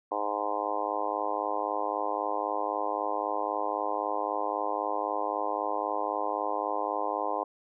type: harmonic tone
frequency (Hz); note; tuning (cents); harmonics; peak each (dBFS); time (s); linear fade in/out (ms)
103.83; G#2; 0; 3 / 4 / 5 / 6 / 7 / 8 / 9 / 10; -40 / -39 / -36 / -37 / -35 / -35 / -36 / -35; 0.11-7.44; 10
effects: none